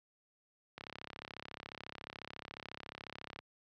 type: click train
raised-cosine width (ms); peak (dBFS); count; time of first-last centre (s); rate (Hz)
0.3; -28; 90; 0.78-3.39; 34.1
effects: high-pass 80 Hz 12 dB/octave